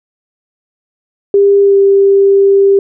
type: tone with pitch glide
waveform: sine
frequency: 400 to 394.9 Hz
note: G4 to G4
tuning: +35 to +13 cents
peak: -4 dBFS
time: 1.34-2.79 s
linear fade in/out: 2 ms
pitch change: -22 cents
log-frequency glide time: 1.62-1.77 s
effects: none